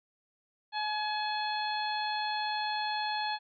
harmonic tone with a mistuned harmonic, 851 Hz, G#5, 42 cents sharp, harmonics 1 / 2 / 3 / 4 / 5, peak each -32 / -38 / -42 / -41 / -39 dBFS, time 0.72-3.39 s, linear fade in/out 50 ms, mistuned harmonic 2, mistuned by -16 cents, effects none

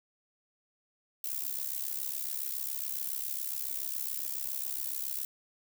violet noise with amplitude modulation, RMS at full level -32 dBFS, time 1.24-5.25 s, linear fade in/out 2 ms, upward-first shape sine, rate 67.2 Hz, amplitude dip 85%, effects none

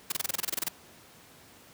white noise bursts, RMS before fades -29 dBFS, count 13, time 0.1-0.685 s, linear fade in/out 5 ms, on 21 ms, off 26 ms, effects pink hiss -54 dBFS RMS until 1.73 s + high-pass 100 Hz 12 dB/octave

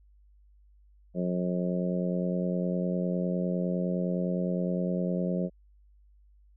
harmonic tone, 89.8 Hz, F2, 49 cents sharp, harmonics 2 / 3 / 4 / 5 / 6 / 7, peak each -28 / -39 / -37 / -38 / -35 / -38 dBFS, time 1.14-5.5 s, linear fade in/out 50 ms, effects added 50 Hz sine -56 dBFS peak until 6.56 s

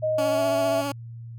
sine tone with pitch glide, 623 to 658.9 Hz, D#5 to E5, +2 to -1 cents, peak -21 dBFS, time 0.02-0.82 s, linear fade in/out 20 ms, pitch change +97 cents, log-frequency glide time 0.3-0.43 s
15% pulse tone with vibrato, 282 Hz, C#4, 30 cents sharp, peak -20 dBFS, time 0.18-0.92 s, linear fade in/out 5 ms, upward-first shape sine, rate 15 Hz, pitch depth 26 cents each way
effects added 116 Hz sine -36 dBFS peak until 1.38 s

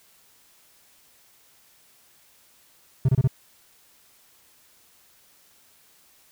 triangle tone bursts, 130.81 Hz, C3, in tune, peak -13 dBFS, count 4, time 3.05-3.276 s, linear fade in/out 5 ms, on 37 ms, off 26 ms, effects white hiss -58 dBFS RMS until 6.31 s

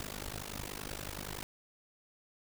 pink noise with amplitude modulation, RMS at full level -38 dBFS, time 0-1.43 s, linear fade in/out 0 ms, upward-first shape sine, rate 50.6 Hz, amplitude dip 100%, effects none

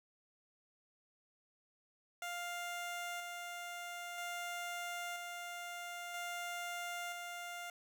15% pulse tone with tremolo, 700 Hz, F5, 4 cents sharp, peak -34 dBFS, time 2.22-7.7 s, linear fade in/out 2 ms, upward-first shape square, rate 0.51 Hz, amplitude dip 30%, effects none

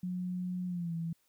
sine tone with pitch glide, 180.9 to 165.89 Hz, F#3 to E3, -39 to +11 cents, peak -33 dBFS, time 0.03-1.13 s, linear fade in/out 5 ms, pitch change -150 cents, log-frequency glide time 0.67-0.94 s, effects white hiss -73 dBFS RMS until 1.28 s

